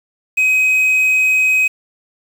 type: tone with quantisation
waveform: triangle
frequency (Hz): 2527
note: D#7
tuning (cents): +26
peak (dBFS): -9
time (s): 0.37-1.68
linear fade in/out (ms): 10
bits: 6
effects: none